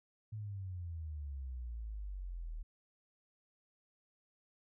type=exponential sweep; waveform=sine; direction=down; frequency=110 to 38.24 Hz; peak=-40 dBFS; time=0.32-2.63 s; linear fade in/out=10 ms; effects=none

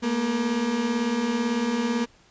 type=beating tone pair; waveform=35% pulse; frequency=220 / 238 Hz; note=A3 / A#3; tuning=0 / +36 cents; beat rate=18 Hz; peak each=-28 / -22 dBFS; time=0.02-2.06 s; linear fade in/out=20 ms; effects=pink hiss -57 dBFS RMS until 2.3 s + resampled to 16000 Hz

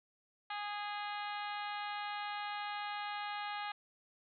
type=harmonic tone; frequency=412.8 Hz; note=G#4; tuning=10 cents flat; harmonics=2 / 3 / 4 / 5 / 6 / 7 / 8 / 9 / 10; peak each=-41 / -45 / -47 / -49 / -51 / -52 / -53 / -54 / -55 dBFS; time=0.5-3.72 s; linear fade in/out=5 ms; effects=none

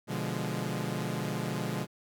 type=chord; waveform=sawtooth; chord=B diminished seventh; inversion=none; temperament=equal with one note detuned; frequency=123.47 / 146.83 / 173.91 / 207.7 Hz; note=B2 / D3 / F3 / Ab3; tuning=0 / 0 / -7 / 0 cents; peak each=-33 dBFS; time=0.07-1.87 s; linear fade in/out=50 ms; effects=none

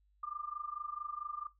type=tone with amplitude modulation; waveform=sine; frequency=1195 Hz; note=D6; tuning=30 cents sharp; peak=-35 dBFS; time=0.23-1.47 s; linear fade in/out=5 ms; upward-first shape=sine; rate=24.5 Hz; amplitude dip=85%; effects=noise-tail reverb RT60 0.2 s tail -17 dB re dry + added 50 Hz sine -68 dBFS peak until 1.59 s

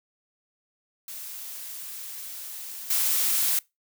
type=noise with level steps; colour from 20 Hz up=blue; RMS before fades=-38 / -24 dBFS; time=1.08-3.59 s; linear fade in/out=2 ms; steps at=2.9 s; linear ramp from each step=5 ms; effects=noise-tail reverb RT60 0.2 s tail -23 dB re dry

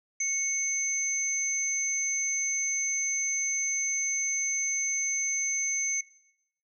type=tone pair together; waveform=sine; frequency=2200 / 6223 Hz; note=C#7 / G8; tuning=-14 / -14 cents; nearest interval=octave + tritone; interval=1800 cents; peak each=-32 / -27 dBFS; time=0.2-6.01 s; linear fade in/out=5 ms; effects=noise-tail reverb RT60 0.8 s tail -20 dB re dry

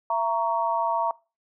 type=chord; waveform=sine; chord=A# diminished; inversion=second; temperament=just; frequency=671.3 / 932.3 / 1118.8 Hz; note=E5 / A#5 / C#6; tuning=+31 / 0 / +16 cents; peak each=-28 / -24 / -29 dBFS; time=0.1-1.11 s; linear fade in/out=2 ms; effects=noise-tail reverb RT60 0.3 s tail -22 dB re dry

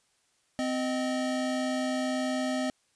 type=tone pair together; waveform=square; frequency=257.8 / 622 Hz; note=C4 / D#5; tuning=-26 / -1 cents; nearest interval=octave + minor third; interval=1525 cents; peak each=-30 / -33 dBFS; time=0.59-2.7 s; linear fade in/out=0 ms; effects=white hiss -70 dBFS RMS until 2.95 s + resampled to 22050 Hz

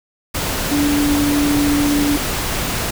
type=tone in noise; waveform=sine; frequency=290 Hz; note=D4; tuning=22 cents flat; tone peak=-14 dBFS; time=0.71-2.17 s; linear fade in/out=10 ms; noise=pink; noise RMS=-21 dBFS; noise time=0.34-2.91 s; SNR=+4 dB; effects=none

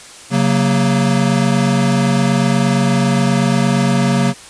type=chord; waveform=square; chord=F# major; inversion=second; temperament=equal with one note detuned; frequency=135.97 / 185 / 233.1 Hz; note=C#3 / F#3 / A#3; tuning=-33 / 0 / 0 cents; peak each=-17 dBFS; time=0.3-4.34 s; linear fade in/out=50 ms; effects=white hiss -37 dBFS RMS until 4.49 s + resampled to 22050 Hz

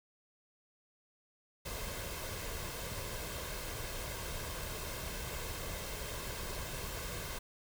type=noise with comb filter; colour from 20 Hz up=pink; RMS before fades=-41 dBFS; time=1.65-7.39 s; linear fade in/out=10 ms; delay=1.9 ms; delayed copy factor=+0.5; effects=none

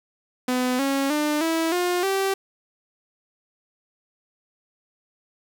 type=tone with pitch steps; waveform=sawtooth; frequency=251.7 / 274.5 / 299.3 / 326.4 / 356 / 388.2 Hz; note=B3 / C#4 / D4 / E4 / F4 / G4; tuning=+33 / -17 / +33 / -17 / +33 / -17 cents; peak=-17 dBFS; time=0.48-2.34 s; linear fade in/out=5 ms; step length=310 ms; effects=8-bit

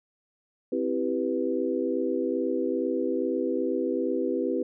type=chord; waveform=sine; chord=C major seventh; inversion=none; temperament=equal; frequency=261.6 / 329.6 / 392 / 493.9 Hz; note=C4 / E4 / G4 / B4; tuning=0 / 0 / 0 / 0 cents; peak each=-30 dBFS; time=0.72-4.63 s; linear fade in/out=5 ms; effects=none

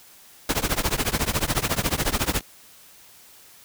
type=noise with tremolo; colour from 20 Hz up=pink; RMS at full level=-20 dBFS; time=0.49-2.41 s; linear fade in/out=2 ms; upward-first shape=triangle; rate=14 Hz; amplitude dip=100%; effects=white hiss -50 dBFS RMS until 3.64 s

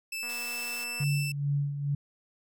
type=tone with pitch glide; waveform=sawtooth; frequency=2637 to 2658 Hz; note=E7 to E7; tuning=0 to +14 cents; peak=-30 dBFS; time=0.12-1.32 s; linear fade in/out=5 ms; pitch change=+14 cents; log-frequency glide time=0.27-1.1 s
type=click train; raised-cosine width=0.5 ms; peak=-33 dBFS; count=195; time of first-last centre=0.23-1.038 s; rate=240 Hz
type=high-pass noise; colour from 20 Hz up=white; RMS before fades=-44 dBFS; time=0.29-0.84 s; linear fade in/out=2 ms; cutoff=380 Hz; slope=24 dB/octave
type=tone with tremolo; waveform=sine; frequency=142.8 Hz; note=D3; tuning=48 cents flat; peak=-24 dBFS; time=1-1.95 s; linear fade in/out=5 ms; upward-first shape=sine; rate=2.3 Hz; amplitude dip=60%
effects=none

